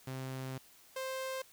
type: tone pair in turn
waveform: sawtooth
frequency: 131.3 / 525.2 Hz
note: C3 / C5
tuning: +6 / +6 cents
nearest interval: 2 octaves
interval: 2400 cents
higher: second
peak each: -35 / -33 dBFS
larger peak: second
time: 0.07-0.58 / 0.96-1.42 s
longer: first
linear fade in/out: 5 ms
effects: white hiss -61 dBFS RMS until 1.52 s